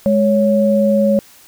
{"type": "tone pair together", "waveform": "sine", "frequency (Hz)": [208.8, 556.1], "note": ["G#3", "C#5"], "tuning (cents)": [10, 5], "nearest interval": "octave + perfect fourth", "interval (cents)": 1695, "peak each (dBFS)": -13, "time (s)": [0.06, 1.19], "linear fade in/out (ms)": 0, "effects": ["white hiss -45 dBFS RMS until 1.47 s"]}